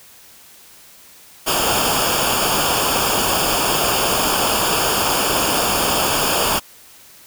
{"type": "noise with comb filter", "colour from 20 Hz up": "pink", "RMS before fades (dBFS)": -18, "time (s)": [1.46, 6.6], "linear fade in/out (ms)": 20, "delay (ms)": 0.5, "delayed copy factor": -0.8, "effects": ["white hiss -45 dBFS RMS until 7.26 s"]}